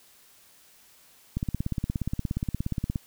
click train, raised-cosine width 5 ms, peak -15 dBFS, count 28, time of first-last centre 1.37-2.958 s, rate 17 Hz, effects white hiss -57 dBFS RMS until 3.06 s

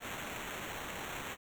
violet noise with sample-and-hold, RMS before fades -42 dBFS, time 0-1.37 s, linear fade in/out 50 ms, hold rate 4900 Hz, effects none

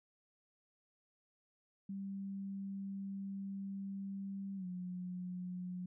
sine tone with pitch glide, 196 to 180.77 Hz, G3 to F#3, 0 to -40 cents, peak -40 dBFS, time 1.89-5.86 s, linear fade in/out 5 ms, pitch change -140 cents, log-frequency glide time 4.56-4.66 s, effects none

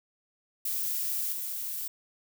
violet noise with level steps, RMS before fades -31 / -35 dBFS, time 0.65-1.88 s, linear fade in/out 5 ms, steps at 1.32 s, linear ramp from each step 10 ms, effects none

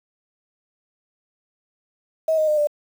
sine tone with pitch steps, 639 / 622.6 / 606.6 / 591.1 Hz, D#5 / D#5 / D#5 / D5, +46 / +1 / -44 / +11 cents, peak -16 dBFS, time 2.28-2.672 s, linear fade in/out 5 ms, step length 98 ms, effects 7-bit

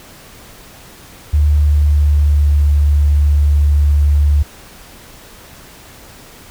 sine tone with pitch glide, 74.2 to 72.97 Hz, D2 to D2, +18 to -11 cents, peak -8 dBFS, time 1.33-4.43 s, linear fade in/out 10 ms, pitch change -29 cents, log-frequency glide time 1.46-2.59 s, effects pink hiss -39 dBFS RMS until 6.5 s

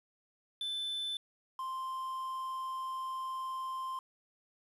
triangle tone pair in turn, 3520 / 1046.5 Hz, A7 / C6, 0 / 0 cents, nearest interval octave + major sixth, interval 2100 cents, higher first, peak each -33 / -34 dBFS, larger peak first, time 0.61-1.17 / 1.59-3.99 s, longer second, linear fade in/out 2 ms, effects resampled to 32000 Hz + 10-bit

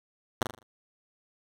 5% pulse tone with echo, 121.8 Hz, B2, 24 cents flat, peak -11 dBFS, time 0.41-0.43 s, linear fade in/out 5 ms, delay 40 ms, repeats 5, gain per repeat -7 dB, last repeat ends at 0.63 s, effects none

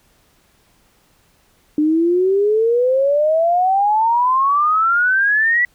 sine exponential sweep, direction up, 297.3 to 1972 Hz, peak -12 dBFS, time 1.78-5.65 s, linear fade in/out 2 ms, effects pink hiss -57 dBFS RMS until 5.74 s

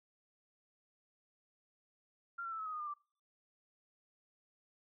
sine tone with pitch steps, 1385 / 1352.6 / 1320.9 / 1290 / 1259.8 / 1230.3 / 1201.5 / 1173.4 Hz, F6 / E6 / E6 / E6 / D#6 / D#6 / D6 / D6, -15 / +44 / +3 / -38 / +21 / -20 / +39 / -2 cents, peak -39 dBFS, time 2.38-2.94 s, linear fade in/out 10 ms, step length 70 ms, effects noise-tail reverb RT60 0.4 s tail -24 dB re dry

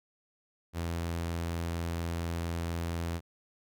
sawtooth tone, 84.3 Hz, E2, 39 cents sharp, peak -28 dBFS, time 0.73-3.21 s, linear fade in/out 50 ms, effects none

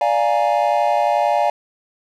triangle chord, Bb dominant seventh, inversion first, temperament equal, 587.3 / 698.5 / 830.6 / 932.3 Hz, D5 / F5 / Ab5 / Bb5, 0 / 0 / 0 / 0 cents, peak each -18 / -17 / -17 / -23 dBFS, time 0.01-1.5 s, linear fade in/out 2 ms, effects none

